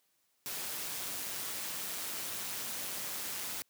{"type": "noise with amplitude modulation", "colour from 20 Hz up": "white", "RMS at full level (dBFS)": -37, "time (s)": [0.46, 3.62], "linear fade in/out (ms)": 0, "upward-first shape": "sine", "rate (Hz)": 191, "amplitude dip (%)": 45, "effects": ["white hiss -75 dBFS RMS until 3.69 s", "high-pass 100 Hz 12 dB/octave"]}